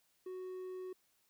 triangle tone, 370 Hz, F#4, in tune, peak -40 dBFS, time 0.26-0.93 s, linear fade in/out 5 ms, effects white hiss -75 dBFS RMS until 1.29 s

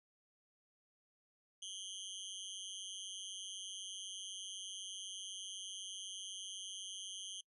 25% pulse tone with amplitude modulation, 3136 Hz, G7, in tune, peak -37 dBFS, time 1.62-7.41 s, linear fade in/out 5 ms, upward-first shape sine, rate 192 Hz, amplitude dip 100%, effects noise-tail reverb RT60 0.1 s tail -25 dB re dry + resampled to 32000 Hz

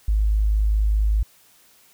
sine tone, 52.5 Hz, G#1, 19 cents sharp, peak -16 dBFS, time 0.08-1.23 s, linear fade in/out 5 ms, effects white hiss -55 dBFS RMS until 1.93 s

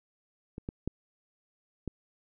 clicks, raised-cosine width 3 ms, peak -26 / -22 / -18 / -21 dBFS, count 4, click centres 0.581 / 0.689 / 0.876 / 1.877 s, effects none

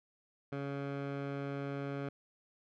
15% pulse tone with low-pass filter, 140 Hz, C#3, 18 cents sharp, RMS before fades -39 dBFS, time 0.52-2.09 s, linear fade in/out 5 ms, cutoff 2100 Hz, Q 0.75, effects none

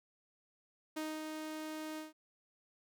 sawtooth tone with ADSR envelope, 311.1 Hz, D#4, in tune, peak -33 dBFS, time 0.96-2.13 s, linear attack 11 ms, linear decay 230 ms, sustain -4 dB, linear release 150 ms, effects none

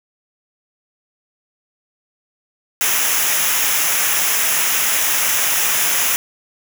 white noise with comb filter, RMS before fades -17 dBFS, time 2.81-6.16 s, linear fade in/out 0 ms, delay 0.23 ms, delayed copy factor -0.65, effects none

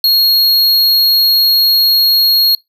square tone, 4291 Hz, C8, 43 cents sharp, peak -8 dBFS, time 0.04-2.55 s, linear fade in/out 2 ms, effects noise-tail reverb RT60 0.2 s tail -22 dB re dry

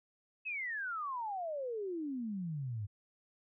sine exponential sweep, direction down, 2630 to 98 Hz, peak -36 dBFS, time 0.45-2.87 s, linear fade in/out 20 ms, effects none

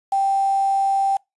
sine tone with quantisation, 784 Hz, G5, in tune, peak -16 dBFS, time 0.12-1.17 s, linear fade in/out 5 ms, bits 6, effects noise-tail reverb RT60 0.2 s tail -25 dB re dry + resampled to 24000 Hz

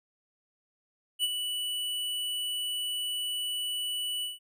square tone with ADSR envelope, 2960 Hz, F#7, in tune, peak -24 dBFS, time 1.19-4.39 s, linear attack 47 ms, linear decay 36 ms, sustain -7 dB, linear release 160 ms, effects none

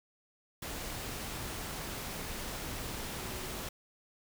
sine tone in noise, 371.4 Hz, F#4, 7 cents sharp, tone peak -49 dBFS, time 3.17-3.58 s, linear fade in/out 5 ms, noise pink, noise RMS -40 dBFS, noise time 0.62-3.69 s, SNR -12 dB, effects none

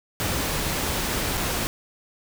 pink noise with dropouts, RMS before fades -26 dBFS, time 0.2-1.67 s, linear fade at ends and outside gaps 0 ms, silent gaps 1.372-1.376 s, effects none

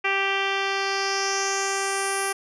10% pulse tone with low-pass filter sweep, 391.5 Hz, G4, 2 cents flat, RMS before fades -25 dBFS, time 0.04-2.33 s, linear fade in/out 10 ms, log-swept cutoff 2600 to 11000 Hz, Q 3.5, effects none

